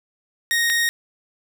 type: tone pair in turn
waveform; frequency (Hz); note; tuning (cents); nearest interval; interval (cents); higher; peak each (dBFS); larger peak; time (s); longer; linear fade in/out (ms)
sawtooth; 1864.7 / 1864.7; A#6 / A#6; 0 / 0; unison; 0; neither; -14; neither; 0.51-0.7 / 0.7-0.89; neither; 0
effects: none